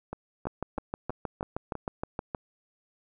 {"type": "two click trains", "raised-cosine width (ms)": 1, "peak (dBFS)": [-17, -21], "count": [13, 6], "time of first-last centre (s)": [[0.47, 2.348], [0.13, 1.753]], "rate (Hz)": [6.39, 3.08], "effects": []}